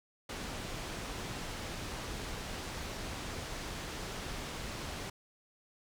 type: low-pass noise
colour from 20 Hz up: pink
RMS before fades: -41 dBFS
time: 0.29-5.1 s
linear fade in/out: 5 ms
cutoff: 7300 Hz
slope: 12 dB/octave
effects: none